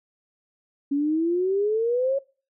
sine exponential sweep, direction up, 277.2 to 556 Hz, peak -20 dBFS, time 0.91-2.19 s, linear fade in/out 10 ms, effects noise-tail reverb RT60 0.4 s tail -25 dB re dry

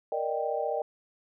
sine chord, Eb major seventh, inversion second, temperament equal, 466.2 / 587.3 / 622.3 / 784 Hz, Bb4 / D5 / Eb5 / G5, 0 / 0 / 0 / 0 cents, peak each -33 dBFS, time 0.12-0.82 s, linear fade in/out 2 ms, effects none

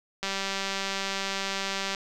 click train, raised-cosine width 0.2 ms, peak -13 dBFS, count 336, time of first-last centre 0.23-1.948 s, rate 195 Hz, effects none

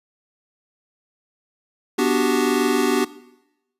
square chord, G major seventh, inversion first, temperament equal, 246.9 / 293.7 / 370 / 392 Hz, B3 / D4 / F#4 / G4, 0 / 0 / 0 / 0 cents, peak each -23 dBFS, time 1.98-3.05 s, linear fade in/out 10 ms, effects noise-tail reverb RT60 0.9 s tail -18 dB re dry + resampled to 32000 Hz

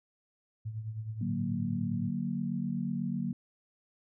sine tone with tremolo, 109.7 Hz, A2, 5 cents flat, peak -32 dBFS, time 0.65-2.1 s, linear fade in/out 10 ms, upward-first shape triangle, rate 9.5 Hz, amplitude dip 70%
sine chord, D augmented, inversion none, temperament equal, 146.83 / 185 / 233.1 Hz, D3 / F#3 / A#3, 0 / 0 / 0 cents, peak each -37 / -34 / -34 dBFS, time 1.21-3.33 s, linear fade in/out 5 ms
effects none

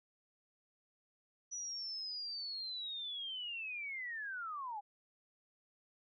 sine linear sweep, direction down, 5920 to 791 Hz, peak -40 dBFS, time 1.51-4.81 s, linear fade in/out 20 ms, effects none

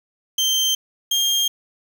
30% pulse tone pair in turn, 3136 / 3213 Hz, G7 / G7, 0 / +42 cents, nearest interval unison, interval 42 cents, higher second, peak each -14 dBFS, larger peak neither, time 0.38-0.75 / 1.11-1.48 s, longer neither, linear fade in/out 5 ms, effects 7-bit

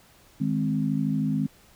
sine chord, Ab major, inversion second, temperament equal, 155.56 / 207.7 / 261.6 Hz, Eb3 / Ab3 / C4, 0 / 0 / 0 cents, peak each -27 dBFS, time 0.4-1.47 s, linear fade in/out 10 ms, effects pink hiss -56 dBFS RMS until 1.75 s

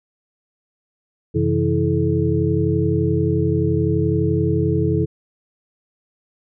sine tone cluster, 91.8 / 132.5 / 164.1 / 325.5 / 429.1 Hz, F#2 / C3 / E3 / E4 / A4, -13 / +22 / -8 / -22 / -43 cents, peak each -22 dBFS, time 1.34-5.06 s, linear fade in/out 20 ms, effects none

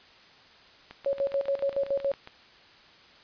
click train, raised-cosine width 0.3 ms, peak -26 dBFS, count 11, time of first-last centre 0.91-2.274 s, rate 7.33 Hz
sine tone with tremolo, 554.4 Hz, C#5, in tune, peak -23 dBFS, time 1.06-2.12 s, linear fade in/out 2 ms, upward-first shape square, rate 7.1 Hz, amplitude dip 80%
effects white hiss -54 dBFS RMS until 3.23 s + resampled to 11025 Hz

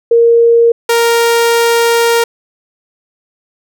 sine / sawtooth tone pair in turn, 466.2 / 466.2 Hz, A#4 / A#4, 0 / 0 cents, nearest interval unison, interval 0 cents, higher neither, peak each -4 dBFS, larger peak neither, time 0.11-0.72 / 0.89-2.24 s, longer second, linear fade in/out 5 ms, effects none

